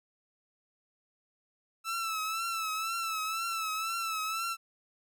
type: tone with vibrato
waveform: sawtooth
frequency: 1318.5 Hz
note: E6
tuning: in tune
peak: -28 dBFS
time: 1.84-4.57 s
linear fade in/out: 50 ms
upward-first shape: triangle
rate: 2 Hz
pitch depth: 67 cents each way
effects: none